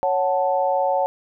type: chord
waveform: sine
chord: F# minor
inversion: second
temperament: equal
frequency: 554.4 / 740 / 880 Hz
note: C#5 / F#5 / A5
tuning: 0 / 0 / 0 cents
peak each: -21 / -22 / -23 dBFS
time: 0.03-1.06 s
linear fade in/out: 0 ms
effects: none